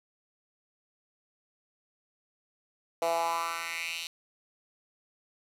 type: tone with high-pass filter sweep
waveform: 10% pulse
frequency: 167 Hz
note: E3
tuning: 23 cents sharp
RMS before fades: -32 dBFS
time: 3.02-4.07 s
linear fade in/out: 2 ms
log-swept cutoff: 580 to 3400 Hz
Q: 3.3
effects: resampled to 32000 Hz + 8-bit